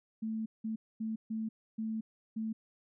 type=tone bursts at uneven times; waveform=sine; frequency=220.8 Hz; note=A3; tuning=6 cents sharp; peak=-33 dBFS; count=6; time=0.22-0.46 / 0.64-0.76 / 1-1.16 / 1.3-1.49 / 1.78-2.01 / 2.36-2.53 s; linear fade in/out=10 ms; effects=none